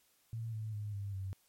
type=tone with pitch steps; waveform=sine; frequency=114 / 109.17 / 104.54 / 100.11 / 95.86 Hz; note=A#2 / A2 / G#2 / G2 / G2; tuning=-38 / -13 / +12 / +37 / -38 cents; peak=-37 dBFS; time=0.33-1.33 s; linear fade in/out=0 ms; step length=200 ms; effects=white hiss -71 dBFS RMS until 1.48 s + MP3 64 kbps